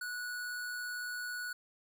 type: tone with amplitude modulation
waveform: square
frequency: 1469 Hz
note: F#6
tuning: 13 cents flat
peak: -37 dBFS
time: 0.01-1.53 s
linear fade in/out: 5 ms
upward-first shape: sine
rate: 118 Hz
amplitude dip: 25%
effects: none